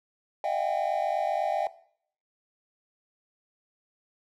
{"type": "tone cluster", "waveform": "triangle", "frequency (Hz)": [612, 672, 756, 804], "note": ["D#5", "E5", "F#5", "G5"], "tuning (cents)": [-29, 33, 37, 44], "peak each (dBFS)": -30, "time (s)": [0.44, 1.67], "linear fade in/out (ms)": 2, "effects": ["noise-tail reverb RT60 0.6 s tail -18 dB re dry"]}